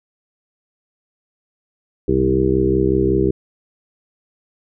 harmonic tone with a mistuned harmonic, 65.41 Hz, C2, in tune, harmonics 1 / 2 / 3 / 4 / 5 / 6 / 7, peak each -23 / -23 / -23 / -29 / -19 / -17 / -26 dBFS, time 2.08-3.31 s, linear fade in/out 5 ms, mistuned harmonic 2, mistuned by -33 cents, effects none

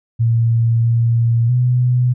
sine tone with pitch steps, 115.5 / 116.5 / 124.3 Hz, A#2 / A#2 / B2, -16 / -1 / +12 cents, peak -11 dBFS, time 0.19-2.14 s, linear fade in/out 20 ms, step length 650 ms, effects none

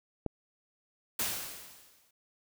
click, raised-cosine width 2 ms, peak -19 dBFS, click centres 0.263 s
white noise with exponential decay, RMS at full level -30 dBFS, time 1.19-2.11 s, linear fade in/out 5 ms, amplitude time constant 200 ms
effects none

